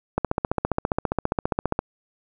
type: click train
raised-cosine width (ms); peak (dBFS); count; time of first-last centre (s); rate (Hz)
1; -7; 25; 0.18-1.791; 14.9
effects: none